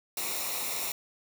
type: noise with comb filter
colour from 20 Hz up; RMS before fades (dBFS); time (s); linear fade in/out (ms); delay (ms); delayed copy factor
white; -33; 0.17-0.92; 2; 0.63; -0.65
effects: none